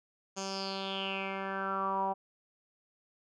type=tone with low-pass filter sweep; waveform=10% pulse; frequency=193.6 Hz; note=G3; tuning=21 cents flat; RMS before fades=-35 dBFS; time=0.36-2.14 s; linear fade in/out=20 ms; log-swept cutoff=6500 to 840 Hz; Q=6.5; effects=none